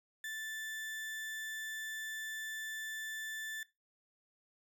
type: tone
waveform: 35% pulse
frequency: 1760 Hz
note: A6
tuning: in tune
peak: -38 dBFS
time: 0.24-3.63 s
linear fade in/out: 2 ms
effects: noise-tail reverb RT60 0.2 s tail -17 dB re dry